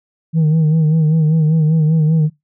sine tone with vibrato, 157.4 Hz, D#3, 20 cents sharp, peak -7 dBFS, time 0.33-2.3 s, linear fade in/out 50 ms, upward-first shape sine, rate 5.1 Hz, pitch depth 59 cents each way, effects noise-tail reverb RT60 0.2 s tail -23 dB re dry + tanh soft clip ceiling -9 dBFS

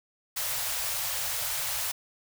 white band-stop noise, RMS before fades -31 dBFS, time 0.36-1.92 s, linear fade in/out 10 ms, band 140 to 490 Hz, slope 96 dB/octave, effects none

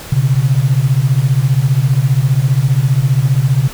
sine beating tone pair, 125.4 / 140.4 Hz, B2 / C#3, +27 / +22 cents, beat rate 15 Hz, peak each -12 dBFS, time 0.12-3.68 s, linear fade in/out 5 ms, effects pink hiss -31 dBFS RMS until 3.73 s

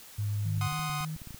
sine tone, 103.83 Hz, G#2, in tune, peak -28 dBFS, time 0.18-0.68 s, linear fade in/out 10 ms
sine tone with vibrato, 152.2 Hz, D#3, 38 cents flat, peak -33 dBFS, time 0.45-1.16 s, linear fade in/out 10 ms, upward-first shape square, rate 3.5 Hz, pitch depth 47 cents each way
clicks, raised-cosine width 5 ms, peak -32 dBFS, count 10, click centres 0.577 / 0.724 / 0.794 / 0.898 / 1.007 / 1.163 / 1.218 / 1.273 / 1.307 / 1.345 s
sawtooth chord, C diminished, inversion second, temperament equal, 740 / 1046.5 / 1244.5 Hz, Gb5 / C6 / Eb6, 0 / 0 / 0 cents, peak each -35 / -35 / -32 dBFS, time 0.61-1.05 s, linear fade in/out 2 ms
effects white hiss -50 dBFS RMS until 1.39 s

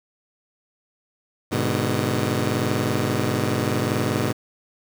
15% pulse chord, G# diminished, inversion none, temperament just, 103.83 / 124.59 / 149.51 Hz, G#2 / B2 / D3, 0 / +16 / +31 cents, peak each -18 / -18 / -21 dBFS, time 1.51-4.33 s, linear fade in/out 20 ms, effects 7-bit

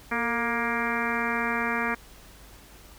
harmonic tone with a mistuned harmonic, 235.2 Hz, A#3, 16 cents sharp, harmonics 1 / 2 / 3 / 4 / 5 / 6 / 7 / 8 / 9 / 10, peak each -32 / -35 / -36 / -34 / -33 / -34 / -32 / -35 / -35 / -35 dBFS, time 0.11-1.95 s, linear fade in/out 10 ms, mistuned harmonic 2, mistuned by -53 cents, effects added 50 Hz sine -51 dBFS peak until 2.98 s + pink hiss -51 dBFS RMS until 2.98 s

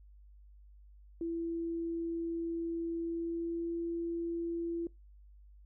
sine tone with pitch glide, 334.2 to 337.5 Hz, E4 to E4, +24 to +41 cents, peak -33 dBFS, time 1.21-4.87 s, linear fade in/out 2 ms, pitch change +17 cents, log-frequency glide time 2.99-3.74 s, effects noise-tail reverb RT60 0.2 s tail -23 dB re dry + added 50 Hz sine -54 dBFS peak until 5.65 s

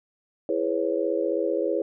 sine chord, C# minor seventh, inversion first, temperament just, 332.6 / 415.8 / 498.9 / 554.4 Hz, E4 / G#4 / B4 / C#5, +16 / +2 / +17 / 0 cents, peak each -28 dBFS, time 0.49-1.82 s, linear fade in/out 2 ms, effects none

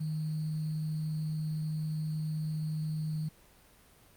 sine tone with sample-and-hold, 155.56 Hz, D#3, in tune, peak -31 dBFS, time 0-3.29 s, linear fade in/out 10 ms, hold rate 4410 Hz, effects pink hiss -60 dBFS RMS until 4.16 s + Opus 32 kbps

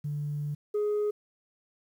sine tone pair in turn, 146.83 / 417.8 Hz, D3 / G#4, 0 / +10 cents, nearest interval octave + tritone, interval 1810 cents, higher second, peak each -29 / -23 dBFS, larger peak second, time 0.04-0.55 / 0.74-1.11 s, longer first, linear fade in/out 10 ms, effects tanh soft clip ceiling -24 dBFS + 10-bit

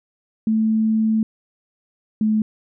sine tone pair in turn, 219.8 / 216.1 Hz, A3 / A3, -2 / -31 cents, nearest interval unison, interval 29 cents, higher first, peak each -15 dBFS, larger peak neither, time 0.47-1.23 / 2.21-2.42 s, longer first, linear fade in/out 2 ms, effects none

